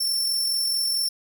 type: tone with amplitude modulation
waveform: sawtooth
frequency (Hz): 5410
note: E8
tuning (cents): +44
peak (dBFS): -18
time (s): 0-1.09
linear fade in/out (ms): 10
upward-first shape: sine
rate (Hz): 44.6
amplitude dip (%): 30
effects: 10-bit